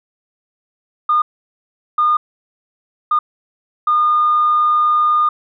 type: tone bursts at uneven times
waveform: sine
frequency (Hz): 1218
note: D#6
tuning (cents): -37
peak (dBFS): -10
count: 4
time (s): 1.09-1.22 / 1.98-2.17 / 3.11-3.19 / 3.87-5.29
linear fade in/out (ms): 5
effects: tanh soft clip ceiling -6 dBFS